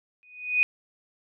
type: tone with exponential growth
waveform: sine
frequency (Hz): 2485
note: D#7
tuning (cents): -3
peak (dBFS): -15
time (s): 0.23-0.63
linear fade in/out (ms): 0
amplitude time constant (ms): 85
effects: none